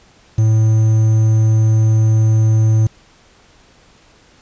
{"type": "tone with quantisation", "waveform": "triangle", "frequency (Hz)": 110, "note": "A2", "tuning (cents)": 0, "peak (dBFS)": -7, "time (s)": [0.38, 2.87], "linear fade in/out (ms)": 5, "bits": 6, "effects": ["pink hiss -49 dBFS RMS until 4.41 s", "resampled to 16000 Hz"]}